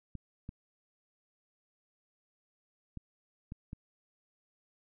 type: clicks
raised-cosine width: 5 ms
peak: -29 dBFS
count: 5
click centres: 0.153 / 0.491 / 2.973 / 3.521 / 3.731 s
effects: none